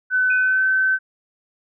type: tone with pitch glide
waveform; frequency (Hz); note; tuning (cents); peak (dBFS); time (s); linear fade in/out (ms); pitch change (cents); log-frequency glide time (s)
sine; 1510 to 1532.8; F#6 to G6; +35 to -39; -15; 0.1-0.99; 50; +26; 0.38-0.63
type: tone with exponential decay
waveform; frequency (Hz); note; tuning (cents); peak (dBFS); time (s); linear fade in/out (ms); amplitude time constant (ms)
sine; 2489; D#7; 0; -23; 0.3-0.72; 5; 91
effects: none